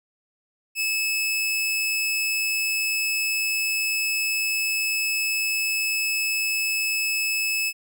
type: tone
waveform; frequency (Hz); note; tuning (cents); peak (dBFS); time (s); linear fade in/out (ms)
sawtooth; 2601; E7; -24; -19; 0.75-7.73; 50
effects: none